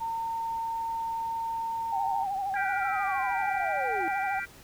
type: tone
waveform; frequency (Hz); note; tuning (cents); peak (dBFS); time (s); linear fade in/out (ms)
sine; 911; A#5; -40; -29; 0-2.25; 20
type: tone with vibrato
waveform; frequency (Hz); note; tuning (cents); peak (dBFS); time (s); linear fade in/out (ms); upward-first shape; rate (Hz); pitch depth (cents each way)
sine; 784; G5; 0; -28; 1.92-4.4; 10; sine; 13; 62
type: linear sweep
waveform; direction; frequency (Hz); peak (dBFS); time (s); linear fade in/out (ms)
sine; down; 1631 to 315.4; -33; 2.54-4.08; 0
type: chord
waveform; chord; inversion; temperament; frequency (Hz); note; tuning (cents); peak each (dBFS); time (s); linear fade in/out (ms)
sine; G dominant seventh; third; just; 1411.2 / 1568 / 1960 / 2352; F6 / G6 / B6 / D7; +18 / 0 / -14 / +2; -37; 2.55-4.46; 20
effects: pink hiss -52 dBFS RMS until 4.63 s